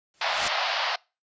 white noise with exponential growth, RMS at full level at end -24 dBFS, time 0.14-0.48 s, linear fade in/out 1 ms, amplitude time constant 73 ms
pink band-pass noise, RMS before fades -27 dBFS, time 0.21-0.96 s, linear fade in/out 5 ms, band 620 to 5000 Hz, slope 48 dB/octave
effects noise-tail reverb RT60 0.3 s tail -25 dB re dry + resampled to 16000 Hz

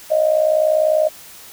sine tone with amplitude modulation, 622.3 Hz, D#5, in tune, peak -9 dBFS, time 0.1-1.09 s, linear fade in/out 20 ms, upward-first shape sine, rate 60.1 Hz, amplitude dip 75%, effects white hiss -40 dBFS RMS until 1.52 s

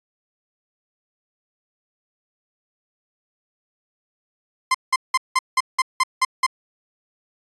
30% pulse tone bursts, 1042 Hz, C6, 7 cents flat, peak -12 dBFS, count 9, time 4.71-6.465 s, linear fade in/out 5 ms, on 35 ms, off 180 ms, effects resampled to 24000 Hz

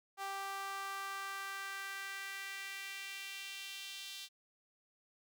sawtooth tone with high-pass filter sweep, 391.9 Hz, G4, in tune, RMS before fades -44 dBFS, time 0.17-4.29 s, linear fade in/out 50 ms, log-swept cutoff 880 to 3500 Hz, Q 2.3, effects none

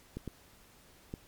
clicks, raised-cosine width 3 ms, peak -25 dBFS, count 3, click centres 0.17 / 0.277 / 1.139 s, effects pink hiss -60 dBFS RMS until 1.27 s + MP3 96 kbps

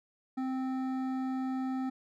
sine tone with hard clipping, 261 Hz, C4, 4 cents flat, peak -33 dBFS, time 0.37-1.9 s, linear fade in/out 10 ms, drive 11 dB, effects none

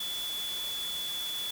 sine tone in noise, 3435 Hz, A7, 42 cents flat, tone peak -33 dBFS, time 0-1.51 s, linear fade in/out 5 ms, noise white, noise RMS -41 dBFS, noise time 0-1.51 s, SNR +5 dB, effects none

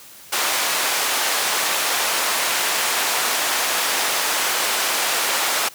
pink band-pass noise, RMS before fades -21 dBFS, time 0.32-5.69 s, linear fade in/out 10 ms, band 750 to 15000 Hz, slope 12 dB/octave, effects white hiss -43 dBFS RMS until 5.74 s + high-pass 60 Hz 12 dB/octave

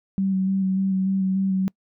sine tone with vibrato, 191.1 Hz, G3, 44 cents flat, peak -19 dBFS, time 0.18-1.68 s, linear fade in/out 0 ms, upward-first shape square, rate 3.4 Hz, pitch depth 17 cents each way, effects noise-tail reverb RT60 0.1 s tail -26 dB re dry

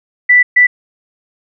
sine tone bursts at uneven times, 1975.5 Hz, B6, in tune, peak -4 dBFS, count 2, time 0.29-0.43 / 0.56-0.67 s, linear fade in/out 10 ms, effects none

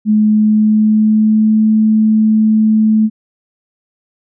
sine tone with pitch glide, 213.4 to 217.3 Hz, G#3 to A3, +47 to -21 cents, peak -7 dBFS, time 0.05-3.1 s, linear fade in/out 50 ms, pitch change +32 cents, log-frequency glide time 0.26-1.66 s, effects none

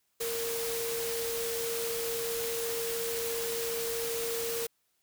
sine tone in noise, 462.7 Hz, A#4, 13 cents flat, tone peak -33 dBFS, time 0.2-4.67 s, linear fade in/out 10 ms, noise white, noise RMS -36 dBFS, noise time 0.2-4.67 s, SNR 0 dB, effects white hiss -75 dBFS RMS until 5.02 s

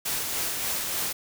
white noise with tremolo, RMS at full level -28 dBFS, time 0.05-1.13 s, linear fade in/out 10 ms, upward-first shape sine, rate 3.4 Hz, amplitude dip 30%, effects none

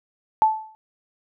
sine tone with exponential decay, 873 Hz, A5, 14 cents flat, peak -10 dBFS, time 0.42-0.75 s, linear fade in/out 0 ms, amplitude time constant 71 ms, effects none

